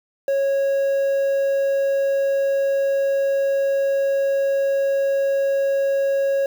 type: tone with quantisation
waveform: triangle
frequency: 550 Hz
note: C#5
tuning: 14 cents flat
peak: -15 dBFS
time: 0.28-6.46 s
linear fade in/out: 2 ms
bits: 7
effects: none